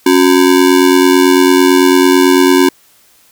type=ring-modulated tone; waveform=square; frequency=320.6 Hz; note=E4; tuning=48 cents flat; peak=-3 dBFS; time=0.06-2.69 s; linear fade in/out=5 ms; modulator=44.5 Hz; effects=white hiss -48 dBFS RMS until 3.31 s